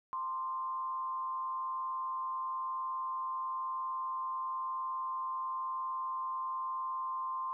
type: tone with frequency modulation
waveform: sine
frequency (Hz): 1046.5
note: C6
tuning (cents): 0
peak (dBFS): -34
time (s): 0.13-7.53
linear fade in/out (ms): 0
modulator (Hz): 142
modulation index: 0.39
effects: none